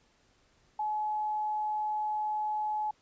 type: tone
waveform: sine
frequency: 851 Hz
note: G#5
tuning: 42 cents sharp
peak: -29 dBFS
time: 0.79-2.91 s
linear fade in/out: 5 ms
effects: pink hiss -67 dBFS RMS until 3.01 s + resampled to 16000 Hz